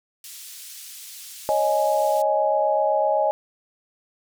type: band-pass noise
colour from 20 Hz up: white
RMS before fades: -40 dBFS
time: 0.24-2.22 s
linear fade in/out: 2 ms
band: 3100 to 14000 Hz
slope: 12 dB/octave
type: chord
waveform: sine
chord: C# suspended second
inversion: none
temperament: equal with one note detuned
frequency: 554.4 / 622.3 / 834.5 Hz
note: C#5 / D#5 / G#5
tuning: 0 / 0 / +8 cents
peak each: -24 / -21 / -22 dBFS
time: 1.49-3.31 s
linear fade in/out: 0 ms
effects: none